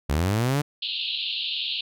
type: linear sweep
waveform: sawtooth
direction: up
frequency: 65.41 to 150.5 Hz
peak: -17 dBFS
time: 0.09-0.62 s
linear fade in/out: 10 ms
type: band-pass noise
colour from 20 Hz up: pink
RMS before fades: -29 dBFS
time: 0.82-1.81 s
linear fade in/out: 5 ms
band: 2700 to 4300 Hz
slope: 96 dB/octave
effects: none